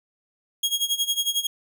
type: tone with tremolo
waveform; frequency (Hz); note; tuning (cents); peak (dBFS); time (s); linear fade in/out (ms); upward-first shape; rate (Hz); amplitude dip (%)
sawtooth; 3283; G#7; -21; -16; 0.63-1.47; 5; sine; 11; 85
effects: none